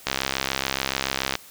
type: click train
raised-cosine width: 0.2 ms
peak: -5 dBFS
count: 87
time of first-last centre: 0.07-1.354 s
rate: 67 Hz
effects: white hiss -47 dBFS RMS until 1.5 s